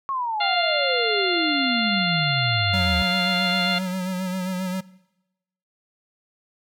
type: exponential sweep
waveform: sine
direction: down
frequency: 1108.7 to 73.4 Hz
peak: -23 dBFS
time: 0.09-3.02 s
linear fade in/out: 0 ms
type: harmonic tone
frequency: 698.5 Hz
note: F5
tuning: in tune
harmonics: 1 / 2 / 3 / 4 / 5 / 6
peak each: -28 / -28 / -28 / -28 / -28 / -28 dBFS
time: 0.4-3.79 s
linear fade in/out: 10 ms
type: tone with vibrato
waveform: square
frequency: 185 Hz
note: F#3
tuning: in tune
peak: -25 dBFS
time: 2.73-4.81 s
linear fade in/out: 10 ms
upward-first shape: sine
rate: 7.5 Hz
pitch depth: 42 cents each way
effects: noise-tail reverb RT60 0.9 s tail -20 dB re dry